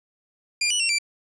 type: tone with pitch steps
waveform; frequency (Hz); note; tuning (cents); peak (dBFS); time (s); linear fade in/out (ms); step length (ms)
20% pulse; 2398 / 2950 / 2729 / 2346; D7 / F#7 / F7 / D7; +36 / -6 / -41 / -2; -15; 0.61-0.986; 5; 94
effects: resampled to 22050 Hz